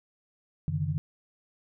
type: tone cluster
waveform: sine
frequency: 92.8 / 141.7 / 155.3 Hz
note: F#2 / C#3 / D#3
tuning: +6 / +38 / -3 cents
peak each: -33 / -31 / -30 dBFS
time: 0.68-0.98 s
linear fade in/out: 0 ms
effects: none